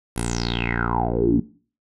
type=tone with low-pass filter sweep; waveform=10% pulse; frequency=58.5 Hz; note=A#1; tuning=7 cents sharp; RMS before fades=-22 dBFS; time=0.16-1.4 s; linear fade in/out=5 ms; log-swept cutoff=11000 to 240 Hz; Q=9.6; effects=noise-tail reverb RT60 0.4 s tail -18 dB re dry